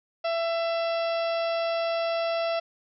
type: harmonic tone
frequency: 668 Hz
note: E5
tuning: 23 cents sharp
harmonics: 1 / 2 / 3 / 4 / 5 / 6 / 7 / 8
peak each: -25 / -35 / -41 / -38 / -42 / -45 / -44 / -44 dBFS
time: 0.24-2.6 s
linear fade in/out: 10 ms
effects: none